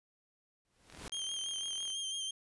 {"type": "noise with exponential growth", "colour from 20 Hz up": "pink", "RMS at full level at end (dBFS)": -43, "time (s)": [0.65, 1.08], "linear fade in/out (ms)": 0, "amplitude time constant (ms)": 93}
{"type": "click train", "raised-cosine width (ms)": 0.2, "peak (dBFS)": -36, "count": 42, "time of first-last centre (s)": [0.9, 1.902], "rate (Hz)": 40.9}
{"type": "tone with vibrato", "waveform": "sawtooth", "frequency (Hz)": 3179, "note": "G7", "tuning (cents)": 24, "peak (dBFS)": -33, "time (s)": [1.12, 2.31], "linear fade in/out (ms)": 5, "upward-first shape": "sine", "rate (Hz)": 6, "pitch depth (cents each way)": 33}
{"effects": ["resampled to 24000 Hz"]}